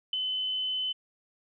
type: tone with ADSR envelope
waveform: sine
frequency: 3033 Hz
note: F#7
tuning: 42 cents sharp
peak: -24 dBFS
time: 0.13-0.93 s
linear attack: 3 ms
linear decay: 11 ms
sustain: -4 dB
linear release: 16 ms
effects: none